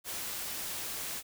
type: noise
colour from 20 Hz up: white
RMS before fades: -38 dBFS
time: 0.04-1.23 s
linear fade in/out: 50 ms
effects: none